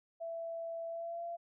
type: tone with pitch glide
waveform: sine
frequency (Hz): 665 to 682.9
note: E5 to F5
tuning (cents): +15 to -39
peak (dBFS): -38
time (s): 0.2-1.37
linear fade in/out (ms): 20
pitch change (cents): +46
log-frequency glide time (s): 0.88-1.24
effects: none